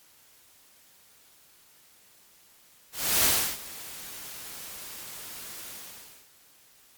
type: noise with ADSR envelope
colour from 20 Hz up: white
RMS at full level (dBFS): -21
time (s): 2.92-6.3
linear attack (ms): 320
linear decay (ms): 330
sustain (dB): -20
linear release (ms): 600
effects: white hiss -58 dBFS RMS until 6.97 s + MP3 96 kbps